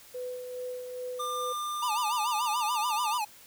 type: tone with tremolo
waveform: sine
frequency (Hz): 500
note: B4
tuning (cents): +21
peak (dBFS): -33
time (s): 0.14-1.53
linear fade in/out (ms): 10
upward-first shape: sine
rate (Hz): 2.4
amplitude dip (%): 40
type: tone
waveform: square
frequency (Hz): 1197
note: D6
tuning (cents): +33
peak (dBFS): -32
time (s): 1.19-3.18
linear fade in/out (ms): 10
type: tone with vibrato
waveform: square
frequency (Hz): 916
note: A#5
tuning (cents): -31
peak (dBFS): -29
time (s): 1.82-3.25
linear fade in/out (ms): 10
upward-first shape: sine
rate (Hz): 6.9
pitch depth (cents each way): 160
effects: white hiss -53 dBFS RMS until 3.46 s

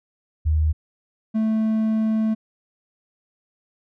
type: tone pair in turn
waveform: sine / triangle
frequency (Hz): 77.6 / 219.5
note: D#2 / A3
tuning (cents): -4 / -4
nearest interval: octave + tritone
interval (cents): 1800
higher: second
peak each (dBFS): -16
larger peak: neither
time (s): 0.45-0.73 / 1.34-2.35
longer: second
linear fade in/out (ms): 20
effects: none

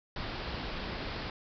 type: low-pass noise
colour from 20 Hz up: pink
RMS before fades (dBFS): -38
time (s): 0.16-1.3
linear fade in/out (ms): 2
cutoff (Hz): 5100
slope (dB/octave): 96
effects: none

